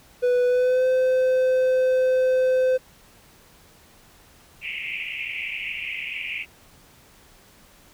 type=tone with pitch glide; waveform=triangle; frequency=493.9 to 514 Hz; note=B4 to C5; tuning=0 to -31 cents; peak=-15 dBFS; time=0.22-2.78 s; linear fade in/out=20 ms; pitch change=+69 cents; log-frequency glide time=0.47-0.86 s
type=band-pass noise; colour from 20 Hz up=white; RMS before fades=-31 dBFS; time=4.61-6.46 s; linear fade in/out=50 ms; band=2100 to 2800 Hz; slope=96 dB/octave
effects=pink hiss -53 dBFS RMS until 7.93 s